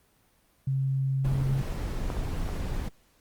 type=tone; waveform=sine; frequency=134.5 Hz; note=C3; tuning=48 cents sharp; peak=-24 dBFS; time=0.67-1.62 s; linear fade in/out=5 ms
type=noise; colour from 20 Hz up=brown; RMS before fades=-31 dBFS; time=1.24-2.89 s; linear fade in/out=10 ms
type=clicks; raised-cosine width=1 ms; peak=-18 / -23 / -22 dBFS; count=3; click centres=2.102 / 2.169 / 2.49 s
effects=pink hiss -65 dBFS RMS until 3.2 s + Opus 32 kbps